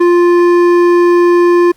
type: tone with hard clipping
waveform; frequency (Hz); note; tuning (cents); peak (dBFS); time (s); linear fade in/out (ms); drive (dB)
triangle; 349.2; F4; 0; -7; 0-1.72; 10; 14
effects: pink hiss -51 dBFS RMS until 1.76 s + Opus 24 kbps